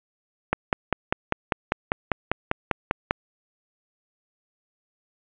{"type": "click train", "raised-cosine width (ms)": 0.5, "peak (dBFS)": -5, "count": 14, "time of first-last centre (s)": [0.53, 3.109], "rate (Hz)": 5.04, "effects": ["resampled to 8000 Hz", "7-bit"]}